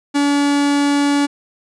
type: tone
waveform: 45% pulse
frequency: 285.9 Hz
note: D4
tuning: 46 cents flat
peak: -13 dBFS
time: 0.14-1.27 s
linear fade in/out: 20 ms
effects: resampled to 22050 Hz